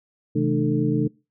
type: tone cluster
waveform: sine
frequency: 131.4 / 161.1 / 215.3 / 301 / 444.3 Hz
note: C3 / E3 / A3 / D4 / A4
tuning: +8 / -39 / -37 / +43 / +17 cents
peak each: -24 / -27 / -25 / -23 / -28 dBFS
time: 0.35-1.08 s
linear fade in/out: 10 ms
effects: noise-tail reverb RT60 0.3 s tail -25 dB re dry